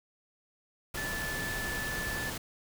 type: tone in noise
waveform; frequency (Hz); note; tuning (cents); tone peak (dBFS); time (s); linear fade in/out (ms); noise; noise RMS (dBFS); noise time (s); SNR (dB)
sine; 1744; A6; -16; -35; 0.97-2.3; 5; pink; -37; 0.94-2.38; -1
effects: none